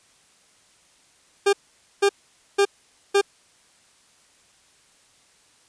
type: tone bursts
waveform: 40% pulse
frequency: 400.4 Hz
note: G4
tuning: 37 cents sharp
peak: -14 dBFS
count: 4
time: 1.46-3.214 s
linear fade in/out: 10 ms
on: 71 ms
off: 490 ms
effects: white hiss -58 dBFS RMS until 5.68 s + resampled to 22050 Hz